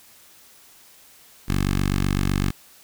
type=tone with notch filter; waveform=10% pulse; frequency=47.88 Hz; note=G1; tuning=40 cents flat; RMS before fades=-22 dBFS; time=1.48-2.51 s; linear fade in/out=10 ms; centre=630 Hz; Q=1; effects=white hiss -51 dBFS RMS until 2.83 s